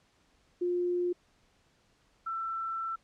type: tone pair in turn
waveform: sine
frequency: 354.2 / 1337.3 Hz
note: F4 / E6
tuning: +24 / +24 cents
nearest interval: octave + major seventh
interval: 2300 cents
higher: second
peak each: -27 / -32 dBFS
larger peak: first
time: 0.61-1.13 / 2.26-2.96 s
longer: second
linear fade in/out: 10 ms
effects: pink hiss -68 dBFS RMS until 3.03 s + low-pass 7000 Hz 12 dB/octave